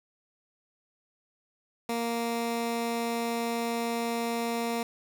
15% pulse tone, 233.1 Hz, A#3, in tune, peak -22 dBFS, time 1.89-4.83 s, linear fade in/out 2 ms, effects none

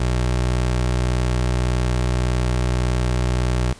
25% pulse tone, 61.74 Hz, B1, in tune, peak -14 dBFS, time 0-3.73 s, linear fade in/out 5 ms, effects pink hiss -44 dBFS RMS until 3.79 s + resampled to 22050 Hz

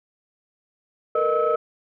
sine tone cluster, 453.6 / 481.6 / 616 / 1294 Hz, A#4 / B4 / D#5 / E6, -47 / -44 / -17 / -32 cents, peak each -23 dBFS, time 1.15-1.56 s, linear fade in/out 5 ms, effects tanh soft clip ceiling -11 dBFS

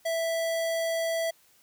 square tone, 659.3 Hz, E5, in tune, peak -27 dBFS, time 0.05-1.31 s, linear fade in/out 10 ms, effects white hiss -62 dBFS RMS until 1.62 s

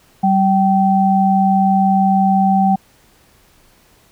sine tone pair together, 192.77 / 773 Hz, G3 / G5, -29 / -24 cents, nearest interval 2 octaves, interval 2405 cents, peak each -13 dBFS, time 0.23-2.76 s, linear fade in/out 10 ms, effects pink hiss -52 dBFS RMS until 4.11 s

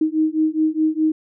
sine beating tone pair, 311 / 315.8 Hz, D#4 / D#4, -1 / +26 cents, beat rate 4.8 Hz, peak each -19 dBFS, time 0.01-1.12 s, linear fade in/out 5 ms, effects none

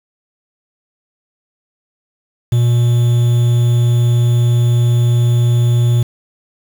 triangle tone with quantisation, 119.9 Hz, A#2, 49 cents sharp, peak -7 dBFS, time 2.52-6.03 s, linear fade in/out 5 ms, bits 5, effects none

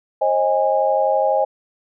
sine tone cluster, 534 / 626 / 820 Hz, C5 / D#5 / G#5, +35 / +10 / -22 cents, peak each -19 dBFS, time 0.21-1.45 s, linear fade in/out 10 ms, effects none

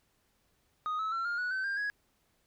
sine tone with pitch steps, 1244.5 / 1297.3 / 1352.4 / 1409.9 / 1469.7 / 1532.2 / 1597.2 / 1665.1 Hz, D#6 / E6 / E6 / F6 / F#6 / G6 / G6 / G#6, 0 / -28 / +44 / +16 / -12 / -40 / +32 / +4 cents, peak -28 dBFS, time 0.86-1.9 s, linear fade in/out 0 ms, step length 130 ms, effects tanh soft clip ceiling -30 dBFS + pink hiss -73 dBFS RMS until 2.46 s

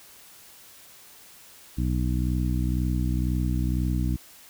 harmonic tone, 62 Hz, B1, 7 cents sharp, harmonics 1 / 2 / 3 / 4 / 5, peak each -25 / -28 / -31 / -33 / -34 dBFS, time 1.77-4.17 s, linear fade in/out 20 ms, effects white hiss -50 dBFS RMS until 4.49 s

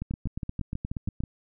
two click trains, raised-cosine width 5 ms, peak -19 / -19 dBFS, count 8 / 11, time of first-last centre 0.11-1.237 / 0.02-1.205 s, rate 6.21 / 8.44 Hz, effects none

